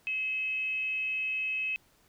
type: tone with frequency modulation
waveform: sine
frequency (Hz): 2572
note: E7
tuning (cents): -43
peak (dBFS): -29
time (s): 0.07-1.76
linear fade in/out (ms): 0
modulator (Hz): 500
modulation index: 0.22
effects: pink hiss -65 dBFS RMS until 2.08 s